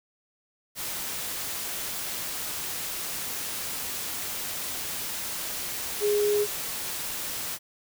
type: tone in noise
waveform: sine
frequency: 414.4 Hz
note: G#4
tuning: 4 cents flat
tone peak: -21 dBFS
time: 6-6.47 s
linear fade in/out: 50 ms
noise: white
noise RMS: -33 dBFS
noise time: 0.75-7.59 s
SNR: +9 dB
effects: none